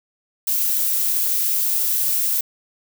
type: noise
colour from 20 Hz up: violet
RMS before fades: -20 dBFS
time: 0.47-2.41 s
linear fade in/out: 5 ms
effects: none